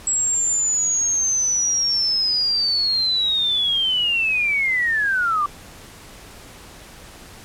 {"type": "linear sweep", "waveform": "sine", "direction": "down", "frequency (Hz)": [7740, 1152], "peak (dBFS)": -17, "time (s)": [0.07, 5.46], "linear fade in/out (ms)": 2, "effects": ["pink hiss -42 dBFS RMS until 7.44 s", "low-pass 12000 Hz 12 dB/octave"]}